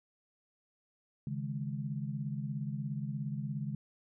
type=chord; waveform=sine; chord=C# suspended second; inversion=none; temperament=equal; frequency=138.59 / 155.56 / 207.7 Hz; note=C#3 / D#3 / G#3; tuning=0 / 0 / 0 cents; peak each=-37 / -40 / -40 dBFS; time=1.27-3.75 s; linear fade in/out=2 ms; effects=none